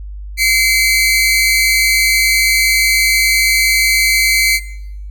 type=tone pair together; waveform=sawtooth; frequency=2074 / 2283 Hz; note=C7 / D7; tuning=-16 / -50 cents; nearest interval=major second; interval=166 cents; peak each=-10 / -10 dBFS; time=0.37-4.6 s; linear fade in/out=50 ms; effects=noise-tail reverb RT60 0.8 s tail -18 dB re dry + added 50 Hz sine -25 dBFS peak until 5.1 s